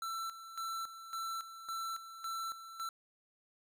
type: tone with tremolo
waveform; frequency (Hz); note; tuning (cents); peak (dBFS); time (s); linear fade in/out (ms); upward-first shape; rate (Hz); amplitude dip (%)
square; 1338; E6; +25; -38; 0.02-2.89; 2; square; 1.8; 70
effects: none